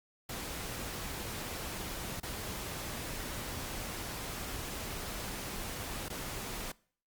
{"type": "noise with dropouts", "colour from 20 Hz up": "pink", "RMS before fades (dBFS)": -40, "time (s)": [0.29, 6.72], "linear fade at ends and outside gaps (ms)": 5, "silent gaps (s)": [[2.201, 2.23], [6.085, 6.1]], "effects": ["noise-tail reverb RT60 0.5 s tail -23 dB re dry", "Opus 48 kbps"]}